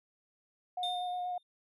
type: tone with vibrato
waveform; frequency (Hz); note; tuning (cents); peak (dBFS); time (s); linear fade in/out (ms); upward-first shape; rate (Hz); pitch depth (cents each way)
sine; 720; F#5; -47; -33; 0.77-1.38; 5; square; 8.3; 11
type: tone with exponential decay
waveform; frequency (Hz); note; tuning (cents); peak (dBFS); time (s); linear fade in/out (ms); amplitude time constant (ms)
triangle; 3624; A#7; -50; -30; 0.83-1.43; 2; 130
effects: tanh soft clip ceiling -22 dBFS + resampled to 32000 Hz